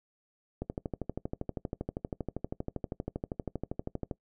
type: click train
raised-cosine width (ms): 2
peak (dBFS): -20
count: 45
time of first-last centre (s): 0.62-4.112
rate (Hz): 12.6
effects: noise-tail reverb RT60 0.1 s tail -21 dB re dry